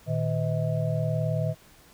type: tone cluster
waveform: sine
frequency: 114.9 / 153.9 / 508 / 639 Hz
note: A#2 / D#3 / B4 / D#5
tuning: -25 / -19 / +49 / +46 cents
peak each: -28 / -27 / -36 / -31 dBFS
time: 0.06-1.55 s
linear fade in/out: 50 ms
effects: pink hiss -55 dBFS RMS until 1.93 s